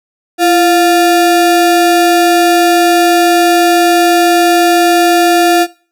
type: ring-modulated tone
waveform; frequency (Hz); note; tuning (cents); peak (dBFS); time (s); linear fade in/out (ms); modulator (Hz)
square; 523; C5; -1; -4; 0.38-5.67; 50; 183
effects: noise-tail reverb RT60 0.4 s tail -20 dB re dry